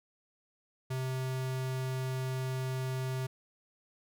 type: tone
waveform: square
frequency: 130.2 Hz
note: C3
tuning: 8 cents flat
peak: -33 dBFS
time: 0.9-3.27 s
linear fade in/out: 10 ms
effects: none